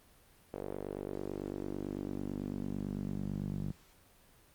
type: tone with band-pass filter sweep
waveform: sawtooth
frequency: 49 Hz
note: G1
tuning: in tune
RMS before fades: -39 dBFS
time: 0.53-3.72 s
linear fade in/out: 10 ms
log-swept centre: 480 to 170 Hz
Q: 2.5
effects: pink hiss -63 dBFS RMS until 4.54 s + Opus 32 kbps